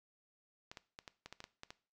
clicks, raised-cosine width 0.2 ms, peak -30 dBFS, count 10, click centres 0.715 / 0.772 / 0.989 / 1.078 / 1.26 / 1.326 / 1.404 / 1.441 / 1.634 / 1.705 s, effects noise-tail reverb RT60 0.4 s tail -18 dB re dry

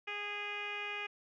10% pulse tone with low-pass filter, 412.1 Hz, G#4, 13 cents flat, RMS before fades -40 dBFS, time 0.07-1.07 s, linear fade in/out 10 ms, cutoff 2600 Hz, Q 4.9, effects none

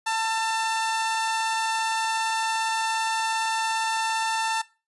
sawtooth tone pair together, 892.2 / 1347 Hz, A5 / E6, +24 / +37 cents, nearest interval perfect fifth, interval 713 cents, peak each -20 / -31 dBFS, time 0.06-4.62 s, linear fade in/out 10 ms, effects noise-tail reverb RT60 0.3 s tail -20 dB re dry + resampled to 24000 Hz

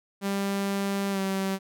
sawtooth tone with pitch glide, 197.9 to 192.82 Hz, G3 to G3, +17 to -28 cents, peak -22 dBFS, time 0.21-1.59 s, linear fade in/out 50 ms, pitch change -45 cents, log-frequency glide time 1.11-1.19 s, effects none

